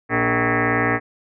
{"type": "tone with frequency modulation", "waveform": "sine", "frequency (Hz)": 763, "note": "G5", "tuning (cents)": -47, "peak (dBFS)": -16, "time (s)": [0.09, 1], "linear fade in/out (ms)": 50, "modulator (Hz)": 176, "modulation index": 7.4, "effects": []}